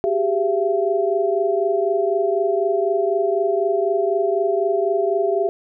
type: tone cluster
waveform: sine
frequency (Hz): 382.8 / 406.8 / 675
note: G4 / G#4 / E5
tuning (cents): -41 / -36 / +41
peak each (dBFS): -21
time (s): 0.04-5.49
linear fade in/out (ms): 0
effects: none